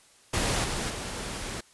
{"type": "noise with level steps", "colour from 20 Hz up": "pink", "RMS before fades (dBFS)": [-27, -31, -35], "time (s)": [0.33, 1.61], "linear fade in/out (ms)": 10, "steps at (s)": [0.64, 0.9], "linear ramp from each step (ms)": 2, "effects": ["white hiss -58 dBFS RMS until 1.73 s", "resampled to 24000 Hz"]}